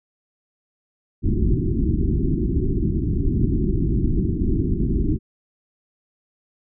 pink low-pass noise, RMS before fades -20 dBFS, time 1.22-5.19 s, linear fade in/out 50 ms, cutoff 380 Hz, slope 96 dB/octave, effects none

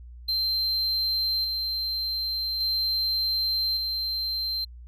triangle tone with tremolo, 4130 Hz, C8, 23 cents flat, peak -22 dBFS, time 0.28-4.65 s, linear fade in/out 10 ms, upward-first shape square, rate 0.43 Hz, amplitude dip 30%, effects added 60 Hz sine -41 dBFS peak until 4.87 s

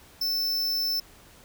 square tone, 5300 Hz, E8, 9 cents sharp, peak -25 dBFS, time 0.21-1 s, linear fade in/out 5 ms, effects pink hiss -53 dBFS RMS until 1.44 s

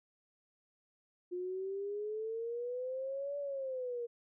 sine exponential two-way sweep, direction up then down, 354.2 to 576 to 468.3 Hz, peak -36 dBFS, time 1.31-4.07 s, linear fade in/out 20 ms, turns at 3.38 s, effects none

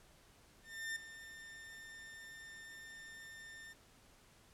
40% pulse tone with ADSR envelope, 1802 Hz, A6, 41 cents sharp, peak -37 dBFS, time 0.63-3.74 s, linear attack 330 ms, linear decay 6 ms, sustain -13 dB, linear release 25 ms, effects pink hiss -65 dBFS RMS until 4.53 s + low-pass 12000 Hz 12 dB/octave

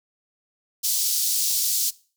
pink high-pass noise, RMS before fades -23 dBFS, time 0.83-1.91 s, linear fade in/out 20 ms, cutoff 4600 Hz, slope 24 dB/octave, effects noise-tail reverb RT60 0.4 s tail -21 dB re dry

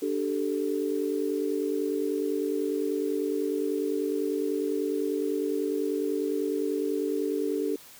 sine chord, D suspended fourth, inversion none, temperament equal with one note detuned, 293.7 / 390 / 440 Hz, D4 / G4 / A4, 0 / -9 / 0 cents, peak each -30 dBFS, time 0.02-7.76 s, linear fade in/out 5 ms, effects white hiss -50 dBFS RMS until 7.99 s

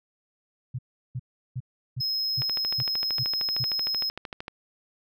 sine tone bursts, 126 Hz, B2, 35 cents sharp, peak -28 dBFS, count 8, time 0.74-3.644 s, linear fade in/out 10 ms, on 48 ms, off 360 ms
triangle tone, 5140 Hz, E8, 45 cents flat, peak -24 dBFS, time 2-4.1 s, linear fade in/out 10 ms
click train, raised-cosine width 0.3 ms, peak -19 dBFS, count 28, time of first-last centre 2.42-4.481 s, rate 13.1 Hz
effects none

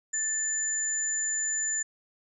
sine tone pair together, 1760 / 7059 Hz, A6 / A8, 0 / +5 cents, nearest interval 2 octaves, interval 2405 cents, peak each -36 / -27 dBFS, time 0.13-1.83 s, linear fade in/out 10 ms, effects none

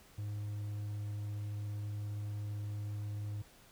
triangle tone, 103.83 Hz, G#2, in tune, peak -35 dBFS, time 0.18-3.42 s, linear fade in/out 5 ms, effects pink hiss -61 dBFS RMS until 3.71 s

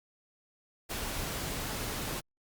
pink noise, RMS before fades -36 dBFS, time 0.89-2.21 s, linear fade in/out 20 ms, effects Opus 48 kbps

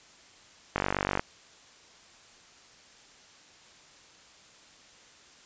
click train, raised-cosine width 0.5 ms, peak -11 dBFS, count 22, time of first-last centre 0.76-1.195 s, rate 48.3 Hz, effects white hiss -55 dBFS RMS until 5.45 s + resampled to 16000 Hz

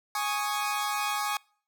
sawtooth chord, Ab suspended fourth, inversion none, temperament equal, 830.6 / 1108.7 / 1244.5 Hz, Ab5 / Db6 / Eb6, 0 / 0 / 0 cents, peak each -27 / -29 / -30 dBFS, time 0.15-1.37 s, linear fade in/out 2 ms, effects noise-tail reverb RT60 0.5 s tail -26 dB re dry

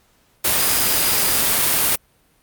sine tone in noise, 4913 Hz, D#8, 23 cents flat, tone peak -26 dBFS, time 0.59-1.4 s, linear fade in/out 10 ms, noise white, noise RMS -17 dBFS, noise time 0.44-1.96 s, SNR -12 dB, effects pink hiss -59 dBFS RMS until 2.42 s + Opus 48 kbps

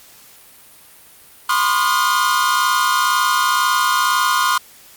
45% pulse tone cluster, 1013 / 1075 / 1219 / 1425 Hz, B5 / C6 / D#6 / F6, +44 / +47 / -36 / +34 cents, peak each -20 dBFS, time 1.49-4.58 s, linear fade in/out 5 ms, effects white hiss -45 dBFS RMS until 4.96 s + Opus 48 kbps

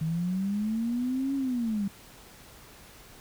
sine linear two-way sweep, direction up then down, 155.5 to 277.2 to 193.6 Hz, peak -26 dBFS, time 0.01-1.88 s, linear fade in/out 5 ms, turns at 1.35 s, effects pink hiss -51 dBFS RMS until 3.2 s

